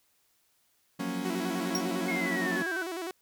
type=chord; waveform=40% pulse; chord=Gb major seventh; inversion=third; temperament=equal; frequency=174.61 / 185 / 233.1 / 277.2 Hz; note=F3 / Gb3 / Bb3 / Db4; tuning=0 / 0 / 0 / 0 cents; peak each=-40 / -36 / -36 / -34 dBFS; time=0.99-2.63 s; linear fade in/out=10 ms
type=tone with vibrato; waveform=sawtooth; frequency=351.2 Hz; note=F4; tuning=10 cents sharp; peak=-30 dBFS; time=1.25-3.11 s; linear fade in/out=2 ms; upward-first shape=square; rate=9.9 Hz; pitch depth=100 cents each way
type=tone with exponential decay; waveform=45% pulse; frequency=5600 Hz; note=F8; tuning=4 cents sharp; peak=-25 dBFS; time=1.75-1.84 s; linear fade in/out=2 ms; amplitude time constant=19 ms
type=linear sweep; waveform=sine; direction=down; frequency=2185 to 1480 Hz; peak=-31 dBFS; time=2.08-2.83 s; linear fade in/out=5 ms
effects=white hiss -70 dBFS RMS until 3.21 s